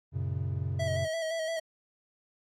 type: chord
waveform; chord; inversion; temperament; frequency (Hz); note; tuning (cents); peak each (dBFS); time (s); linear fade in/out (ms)
triangle; F# major; none; equal with one note detuned; 92.5 / 116.54 / 136.45; F#2 / A#2 / C#3; 0 / 0 / -27; -31 / -34 / -32; 0.12-1.08; 50
type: tone with vibrato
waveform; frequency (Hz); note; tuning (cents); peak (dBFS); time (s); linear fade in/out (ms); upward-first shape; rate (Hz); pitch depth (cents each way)
square; 648; E5; -30; -31; 0.79-1.6; 10; square; 5.8; 31
effects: low-pass 8000 Hz 12 dB/octave + AAC 64 kbps